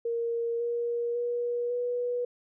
sine tone with pitch steps, 466.2 / 473.3 / 480.4 / 487.7 Hz, A#4 / A#4 / B4 / B4, 0 / +26 / -48 / -22 cents, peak -27 dBFS, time 0.05-2.25 s, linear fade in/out 5 ms, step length 550 ms, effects none

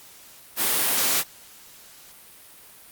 white high-pass noise, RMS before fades -22 dBFS, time 0.56-1.24 s, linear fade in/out 50 ms, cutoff 180 Hz, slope 12 dB/octave, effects white hiss -48 dBFS RMS until 2.91 s + Opus 48 kbps

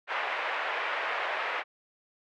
white band-pass noise, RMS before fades -32 dBFS, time 0.07-1.64 s, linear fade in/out 50 ms, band 510 to 2300 Hz, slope 24 dB/octave, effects none

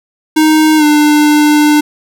square tone with pitch glide, 311.2 to 298.9 Hz, D#4 to D4, 0 to +31 cents, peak -6 dBFS, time 0.36-1.81 s, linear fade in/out 10 ms, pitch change -69 cents, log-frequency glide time 0.77-0.84 s, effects none

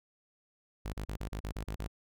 sawtooth tone bursts, 52 Hz, G#1, 3 cents sharp, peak -32 dBFS, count 9, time 0.85-1.876 s, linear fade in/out 5 ms, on 82 ms, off 36 ms, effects none

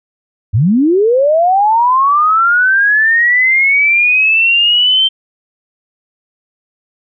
sine linear sweep, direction up, 88.5 to 3136 Hz, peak -7 dBFS, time 0.53-5.09 s, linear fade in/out 20 ms, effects none

